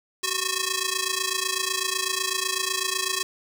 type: ring-modulated tone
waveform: 5% pulse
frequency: 730 Hz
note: F#5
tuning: 24 cents flat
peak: -10 dBFS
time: 0.23-3.23 s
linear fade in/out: 0 ms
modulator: 351 Hz
effects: none